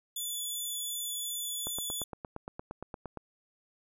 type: tone with vibrato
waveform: 10% pulse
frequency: 3458 Hz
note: A7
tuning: 31 cents flat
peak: -27 dBFS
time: 0.16-2.04 s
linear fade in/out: 5 ms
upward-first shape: triangle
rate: 2.7 Hz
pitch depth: 12 cents each way
type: click train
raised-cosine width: 1 ms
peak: -25 dBFS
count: 14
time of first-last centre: 1.67-3.173 s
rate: 8.65 Hz
effects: none